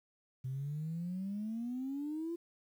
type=exponential sweep; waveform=sine; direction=up; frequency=127.4 to 344.3 Hz; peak=-35 dBFS; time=0.44-2.36 s; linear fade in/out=10 ms; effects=tanh soft clip ceiling -32 dBFS + 11-bit

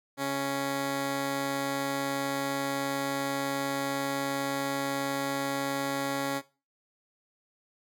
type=tone pair together; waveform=10% pulse; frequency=138.6 / 277.2 Hz; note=C#3 / C#4; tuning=0 / 0 cents; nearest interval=octave; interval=1200 cents; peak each=-28 / -23 dBFS; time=0.17-6.42 s; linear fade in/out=50 ms; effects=noise-tail reverb RT60 0.3 s tail -17 dB re dry

